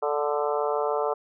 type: harmonic tone with a mistuned harmonic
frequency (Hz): 146.83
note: D3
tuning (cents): 0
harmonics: 3 / 4 / 5 / 6 / 7 / 8 / 9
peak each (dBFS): -27 / -29 / -31 / -33 / -34 / -35 / -36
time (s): 0.02-1.14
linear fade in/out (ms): 10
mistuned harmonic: 8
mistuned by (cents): +20
effects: none